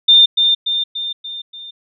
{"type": "tone with echo", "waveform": "sine", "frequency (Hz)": 3608, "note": "A7", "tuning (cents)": 43, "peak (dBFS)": -5, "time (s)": [0.08, 0.26], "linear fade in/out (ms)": 10, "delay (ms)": 290, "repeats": 5, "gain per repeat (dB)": -5, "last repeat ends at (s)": 1.71, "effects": []}